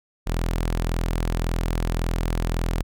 sawtooth tone, 41.82 Hz, E1, 26 cents sharp, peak -18 dBFS, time 0.26-2.83 s, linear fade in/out 20 ms, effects none

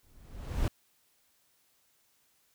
brown noise with exponential growth, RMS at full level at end -25 dBFS, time 0.03-0.68 s, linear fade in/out 2 ms, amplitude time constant 140 ms, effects white hiss -70 dBFS RMS until 2.54 s

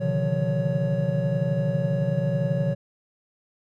triangle tone cluster, 125.7 / 144 / 155.9 / 177 / 560 Hz, B2 / D3 / D#3 / F3 / C#5, +31 / -34 / +4 / +23 / +18 cents, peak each -26 dBFS, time 0-2.75 s, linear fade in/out 20 ms, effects none

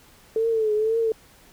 sine tone with vibrato, 440 Hz, A4, in tune, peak -19 dBFS, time 0.36-1.12 s, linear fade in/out 2 ms, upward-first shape triangle, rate 2 Hz, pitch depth 80 cents each way, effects pink hiss -53 dBFS RMS until 1.52 s

